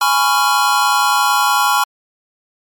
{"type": "chord", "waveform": "square", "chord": "C# dominant seventh", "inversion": "second", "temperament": "just", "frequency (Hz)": [831.5, 997.9, 1108.7, 1385.9], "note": ["G#5", "B5", "C#6", "E#6"], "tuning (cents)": [2, 18, 0, -14], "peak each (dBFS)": -18, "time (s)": [0.01, 1.84], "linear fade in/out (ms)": 5, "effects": ["MP3 96 kbps"]}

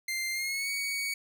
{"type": "tone with pitch glide", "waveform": "sawtooth", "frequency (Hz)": [2093, 2243], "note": ["C7", "C#7"], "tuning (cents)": [0, 20], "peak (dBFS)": -27, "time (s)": [0.08, 1.14], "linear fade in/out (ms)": 5, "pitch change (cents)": 120, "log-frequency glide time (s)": [0.32, 0.7], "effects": []}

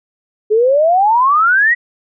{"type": "exponential sweep", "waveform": "sine", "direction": "up", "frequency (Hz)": [415.3, 1969], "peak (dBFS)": -8, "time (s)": [0.5, 1.75], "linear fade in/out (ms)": 20, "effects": []}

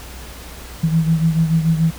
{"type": "beating tone pair", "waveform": "sine", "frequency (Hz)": [161.1, 168], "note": ["E3", "E3"], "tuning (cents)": [-39, 33], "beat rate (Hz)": 6.9, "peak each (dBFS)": [-14, -20], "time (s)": [0.83, 1.91], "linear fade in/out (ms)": 10, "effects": ["added 60 Hz sine -35 dBFS peak until 1.98 s", "pink hiss -37 dBFS RMS until 1.98 s"]}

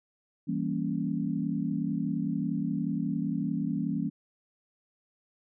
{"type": "chord", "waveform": "sine", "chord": "E diminished seventh", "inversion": "none", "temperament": "equal with one note detuned", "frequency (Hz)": [164.81, 196, 233.1, 278.1], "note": ["E3", "G3", "Bb3", "Db4"], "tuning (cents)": [0, 0, 0, 6], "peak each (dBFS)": -33, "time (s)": [0.47, 4.1], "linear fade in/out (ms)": 20, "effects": []}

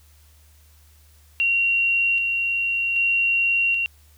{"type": "tone with tremolo", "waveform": "sine", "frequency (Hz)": 2751, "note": "F7", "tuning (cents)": -27, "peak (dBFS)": -17, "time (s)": [1.4, 3.86], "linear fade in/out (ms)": 0, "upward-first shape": "square", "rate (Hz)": 0.64, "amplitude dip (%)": 30, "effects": ["added 75 Hz sine -51 dBFS peak until 4.17 s", "white hiss -58 dBFS RMS until 4.17 s"]}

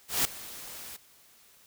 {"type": "noise with ADSR envelope", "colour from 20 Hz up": "white", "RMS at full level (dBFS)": -24, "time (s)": [0.08, 0.97], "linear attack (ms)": 170, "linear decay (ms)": 3, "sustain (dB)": -19, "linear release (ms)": 12, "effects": ["white hiss -59 dBFS RMS until 1.66 s"]}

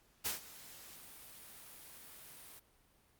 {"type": "noise with ADSR envelope", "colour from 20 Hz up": "white", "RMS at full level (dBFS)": -35, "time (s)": [0.24, 2.6], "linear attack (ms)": 22, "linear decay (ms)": 130, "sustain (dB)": -19, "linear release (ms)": 20, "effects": ["pink hiss -70 dBFS RMS until 3.19 s", "Opus 48 kbps"]}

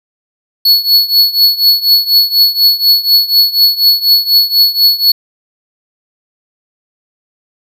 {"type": "tone with tremolo", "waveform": "square", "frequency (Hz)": 4395, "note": "C#8", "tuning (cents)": -16, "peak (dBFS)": -3, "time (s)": [0.65, 5.12], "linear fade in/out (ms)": 5, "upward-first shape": "triangle", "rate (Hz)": 4.1, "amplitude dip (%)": 90, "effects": []}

